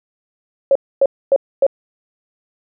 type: tone bursts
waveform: sine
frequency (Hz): 549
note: C#5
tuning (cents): -17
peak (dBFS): -8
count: 4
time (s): 0.71-1.666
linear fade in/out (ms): 2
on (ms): 44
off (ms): 260
effects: none